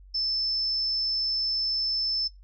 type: tone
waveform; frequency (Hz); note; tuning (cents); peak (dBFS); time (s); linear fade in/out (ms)
sine; 5274; E8; 0; -25; 0.14-2.28; 10
effects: noise-tail reverb RT60 0.2 s tail -19 dB re dry + added 47 Hz sine -47 dBFS peak until 2.43 s